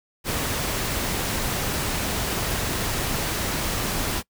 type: noise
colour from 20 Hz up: pink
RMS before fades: -26 dBFS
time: 0.24-4.23 s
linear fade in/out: 50 ms
effects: noise-tail reverb RT60 0.1 s tail -24 dB re dry